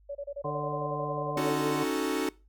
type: tone bursts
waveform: sine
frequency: 567 Hz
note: C#5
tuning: 39 cents sharp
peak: -33 dBFS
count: 16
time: 0.09-1.501 s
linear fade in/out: 10 ms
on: 61 ms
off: 29 ms
type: harmonic tone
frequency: 148.5 Hz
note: D3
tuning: 20 cents sharp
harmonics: 1 / 2 / 3 / 4 / 5 / 7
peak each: -36 / -41 / -36 / -42 / -38 / -36 dBFS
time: 0.44-1.84 s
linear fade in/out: 10 ms
type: chord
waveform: 45% pulse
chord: D# half-diminished seventh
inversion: third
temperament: equal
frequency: 277.2 / 311.1 / 370 / 440 Hz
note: C#4 / D#4 / F#4 / A4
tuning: 0 / 0 / 0 / 0 cents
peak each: -33 dBFS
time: 1.37-2.29 s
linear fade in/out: 2 ms
effects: noise-tail reverb RT60 0.3 s tail -22 dB re dry + added 50 Hz sine -57 dBFS peak until 2.48 s